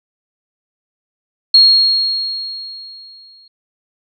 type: tone with exponential decay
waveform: sine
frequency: 4275 Hz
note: C8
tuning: 36 cents sharp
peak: -3 dBFS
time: 1.54-3.48 s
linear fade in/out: 5 ms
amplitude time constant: 420 ms
effects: none